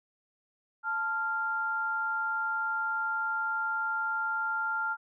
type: tone pair together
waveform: sine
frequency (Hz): 880 / 1391.7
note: A5 / F6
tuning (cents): 0 / -6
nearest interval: minor sixth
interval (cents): 794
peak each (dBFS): -35 / -29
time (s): 0.83-4.97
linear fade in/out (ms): 50
effects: none